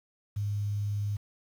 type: tone with vibrato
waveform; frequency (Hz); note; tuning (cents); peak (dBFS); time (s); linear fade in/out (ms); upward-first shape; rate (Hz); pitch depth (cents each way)
sine; 102.7; G#2; -19; -28; 0.36-1.17; 10; sine; 20; 13
effects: 9-bit